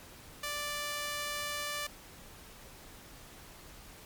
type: tone with high-pass filter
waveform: sawtooth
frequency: 587.3 Hz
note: D5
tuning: in tune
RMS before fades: -37 dBFS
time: 0.43-1.87 s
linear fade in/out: 5 ms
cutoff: 1300 Hz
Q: 0.66
effects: pink hiss -52 dBFS RMS until 4.05 s + MP3 96 kbps